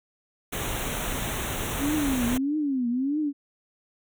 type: band-stop noise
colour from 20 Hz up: pink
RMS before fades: -30 dBFS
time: 0.52-2.38 s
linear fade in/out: 10 ms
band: 4000 to 5800 Hz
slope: 96 dB/octave
type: tone with vibrato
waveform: sine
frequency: 269.6 Hz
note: C#4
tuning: 48 cents flat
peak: -23 dBFS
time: 1.79-3.33 s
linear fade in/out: 50 ms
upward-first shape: triangle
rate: 1.6 Hz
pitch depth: 250 cents each way
effects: none